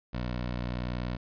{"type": "tone", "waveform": "15% pulse", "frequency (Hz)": 60.9, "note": "B1", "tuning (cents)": -24, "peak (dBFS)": -25, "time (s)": [0.13, 1.17], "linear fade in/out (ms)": 10, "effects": ["resampled to 11025 Hz"]}